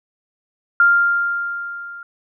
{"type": "tone with level ramp", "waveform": "sine", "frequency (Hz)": 1396.9, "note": "F6", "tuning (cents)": 0, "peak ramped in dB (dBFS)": [-8, -32], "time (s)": [0.8, 2.03], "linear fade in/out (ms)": 2, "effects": []}